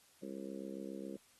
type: harmonic tone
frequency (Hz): 67.3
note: C2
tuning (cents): +49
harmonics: 3 / 4 / 5 / 6 / 7 / 8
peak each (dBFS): -47 / -49 / -48 / -52 / -51 / -52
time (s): 0.22-1.17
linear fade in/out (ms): 5
effects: white hiss -67 dBFS RMS until 1.39 s + AAC 32 kbps